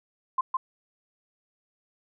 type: tone with echo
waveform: sine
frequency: 1045 Hz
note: C6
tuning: 2 cents flat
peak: -21 dBFS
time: 0.38-0.41 s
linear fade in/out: 5 ms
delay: 160 ms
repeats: 1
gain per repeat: -2 dB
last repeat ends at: 0.57 s
effects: none